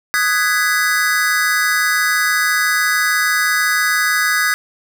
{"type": "chord", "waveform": "square", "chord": "G# minor seventh", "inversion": "second", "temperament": "just", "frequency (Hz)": [1245.9, 1495.1, 1661.2, 1993.5], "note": ["D#6", "F#6", "G#6", "B6"], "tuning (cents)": [2, 18, 0, 16], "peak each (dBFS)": [-22, -21, -18, -21], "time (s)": [0.14, 4.54], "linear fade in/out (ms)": 0, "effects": []}